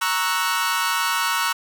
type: chord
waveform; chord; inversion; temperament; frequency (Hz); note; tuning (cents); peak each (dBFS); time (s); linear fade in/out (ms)
sawtooth; F# dominant seventh; first; equal; 932.3 / 1108.7 / 1318.5 / 1480; A#5 / C#6 / E6 / F#6; 0 / 0 / 0 / 0; -22; 0.01-1.53; 10
effects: none